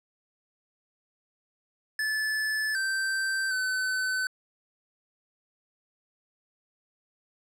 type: tone with pitch steps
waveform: square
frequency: 1737 / 1559 / 1517 Hz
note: A6 / G6 / F#6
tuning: -23 / -10 / +43 cents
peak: -27 dBFS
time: 1.99-4.27 s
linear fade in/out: 2 ms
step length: 760 ms
effects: low-pass 11000 Hz 12 dB/octave